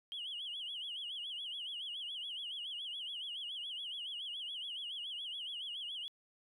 sine tone with vibrato, 3106 Hz, G7, 17 cents flat, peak -39 dBFS, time 0.12-6.08 s, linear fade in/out 0 ms, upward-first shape sine, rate 7.1 Hz, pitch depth 160 cents each way, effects tanh soft clip ceiling -36 dBFS + 13-bit

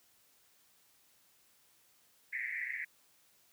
white band-pass noise, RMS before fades -39 dBFS, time 2.32-2.85 s, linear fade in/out 10 ms, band 1800 to 2200 Hz, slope 96 dB/octave, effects white hiss -68 dBFS RMS until 3.52 s + high-pass 60 Hz 12 dB/octave

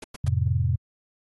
pink noise bursts, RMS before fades -38 dBFS, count 3, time 0.02-0.284 s, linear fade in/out 5 ms, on 22 ms, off 99 ms
sine chord, F major, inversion none, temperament equal with one note detuned, 87.31 / 108.67 / 130.81 Hz, F2 / A2 / C3, 0 / -21 / 0 cents, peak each -24 / -25 / -25 dBFS, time 0.24-0.76 s, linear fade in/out 5 ms
effects AAC 32 kbps

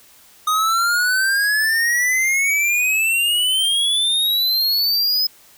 square exponential sweep, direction up, 1239 to 5100 Hz, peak -16 dBFS, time 0.47-5.27 s, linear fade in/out 5 ms, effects white hiss -49 dBFS RMS until 5.57 s

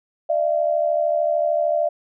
sine tone pair together, 602.7 / 676 Hz, D5 / E5, +45 / +43 cents, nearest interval major second, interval 198 cents, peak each -20 dBFS, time 0.29-1.89 s, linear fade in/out 10 ms, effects none

